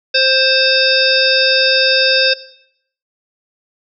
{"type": "harmonic tone", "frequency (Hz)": 526, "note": "C5", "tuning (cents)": 9, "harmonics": [1, 3, 5, 7, 9, 10], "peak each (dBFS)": [-17, -17, -17, -17, -17, -17], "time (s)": [0.14, 2.34], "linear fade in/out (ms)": 10, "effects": ["noise-tail reverb RT60 0.7 s tail -18 dB re dry"]}